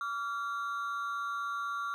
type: ring-modulated tone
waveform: triangle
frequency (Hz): 1266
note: D#6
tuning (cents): +30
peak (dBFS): -28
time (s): 0.01-1.94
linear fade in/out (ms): 0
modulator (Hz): 118
effects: none